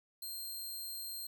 10% pulse tone, 4186 Hz, C8, in tune, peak -34 dBFS, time 0.22-1.27 s, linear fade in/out 5 ms, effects 11-bit

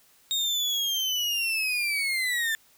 35% pulse linear sweep, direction down, 3729 to 1760 Hz, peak -23 dBFS, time 0.31-2.55 s, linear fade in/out 0 ms, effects white hiss -60 dBFS RMS until 2.77 s

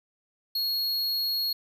square tone, 4312 Hz, C#8, 49 cents flat, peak -26 dBFS, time 0.55-1.53 s, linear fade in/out 5 ms, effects none

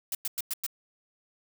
blue noise bursts, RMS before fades -31 dBFS, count 5, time 0.12-0.665 s, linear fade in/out 2 ms, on 29 ms, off 100 ms, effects none

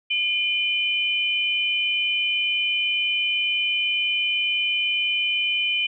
sine tone pair together, 2410 / 3036 Hz, D7 / F#7, +44 / +44 cents, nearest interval major third, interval 400 cents, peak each -23 dBFS, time 0.1-5.87 s, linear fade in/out 10 ms, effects none

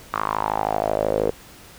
sawtooth tone with band-pass filter sweep, 52.9 Hz, G#1, 33 cents sharp, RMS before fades -23 dBFS, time 0.13-1.31 s, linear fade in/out 10 ms, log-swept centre 1200 to 460 Hz, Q 5.2, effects pink hiss -45 dBFS RMS until 1.78 s

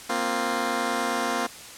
10% pulse chord, Bb suspended second, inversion none, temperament just, 233.1 / 262.2 / 349.6 Hz, Bb3 / C4 / F4, 0 / +4 / +2 cents, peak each -21 / -21 / -23 dBFS, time 0.09-1.47 s, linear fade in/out 10 ms, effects white hiss -42 dBFS RMS until 1.77 s + low-pass 10000 Hz 12 dB/octave

